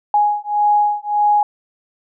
sine beating tone pair, 830.6 / 832.3 Hz, G#5 / G#5, 0 / +4 cents, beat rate 1.7 Hz, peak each -16 dBFS, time 0.14-1.43 s, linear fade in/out 2 ms, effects none

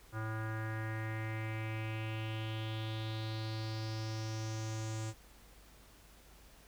square tone with low-pass filter sweep, 110 Hz, A2, in tune, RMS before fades -39 dBFS, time 0.12-5.14 s, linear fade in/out 50 ms, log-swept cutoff 1400 to 7500 Hz, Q 4.4, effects added 50 Hz sine -61 dBFS peak until 6.67 s + pink hiss -61 dBFS RMS until 6.67 s

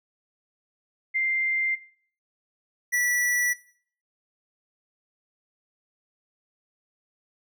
sine / square tone pair in turn, 2094 / 1954.8 Hz, C7 / B6, +1 / -18 cents, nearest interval minor second, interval 119 cents, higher first, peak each -22 dBFS, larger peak neither, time 1.14-1.76 / 2.92-3.54 s, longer neither, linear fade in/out 20 ms, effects noise-tail reverb RT60 0.5 s tail -18 dB re dry

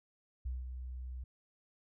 sine tone with ADSR envelope, 63 Hz, B1, 35 cents sharp, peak -34 dBFS, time 0.45-1.24 s, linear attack 10 ms, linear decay 180 ms, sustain -6 dB, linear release 5 ms, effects none

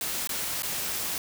white noise with dropouts, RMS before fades -31 dBFS, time 0.01-1.18 s, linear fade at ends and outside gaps 1 ms, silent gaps 0.273-0.292 / 0.622-0.632 s, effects none

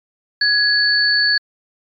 sine tone pair together, 1673 / 4466 Hz, G#6 / C#8, +12 / +12 cents, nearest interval octave + perfect fourth, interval 1700 cents, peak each -15 dBFS, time 0.41-1.38 s, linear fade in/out 5 ms, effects MP3 64 kbps

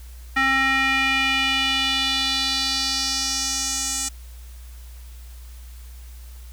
square tone with band-pass filter sweep, 267.8 Hz, C4, 40 cents sharp, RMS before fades -22 dBFS, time 0.36-4.09 s, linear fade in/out 10 ms, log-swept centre 1800 to 7500 Hz, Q 2.8, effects added 60 Hz sine -37 dBFS peak until 6.52 s + white hiss -51 dBFS RMS until 6.52 s

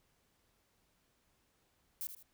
violet noise with echo, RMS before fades -40 dBFS, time 2.01-2.07 s, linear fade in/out 0 ms, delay 78 ms, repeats 2, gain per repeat -9 dB, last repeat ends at 2.226 s, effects pink hiss -75 dBFS RMS until 2.33 s

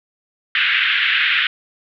pink band-pass noise, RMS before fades -17 dBFS, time 0.55-1.47 s, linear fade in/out 2 ms, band 1500 to 3400 Hz, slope 48 dB/octave, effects none

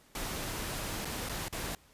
pink noise with dropouts, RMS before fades -37 dBFS, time 0.15-1.75 s, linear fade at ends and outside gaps 2 ms, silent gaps 1.048-1.053 / 1.289-1.294 / 1.483-1.526 s, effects pink hiss -62 dBFS RMS until 1.93 s + resampled to 32000 Hz

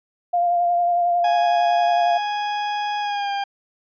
sine tone with vibrato, 698.5 Hz, F5, in tune, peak -16 dBFS, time 0.33-2.18 s, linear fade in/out 10 ms, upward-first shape sine, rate 11 Hz, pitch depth 21 cents each way
40% pulse tone with pitch glide, 830.6 to 800.9 Hz, G#5 to G5, 0 to +37 cents, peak -21 dBFS, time 1.24-3.44 s, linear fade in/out 5 ms, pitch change -63 cents, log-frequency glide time 3-3.31 s
effects resampled to 11025 Hz

